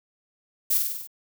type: noise with echo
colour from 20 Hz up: violet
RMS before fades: -22 dBFS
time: 0.7-0.78 s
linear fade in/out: 10 ms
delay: 49 ms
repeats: 6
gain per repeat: -3 dB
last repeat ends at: 1.074 s
effects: none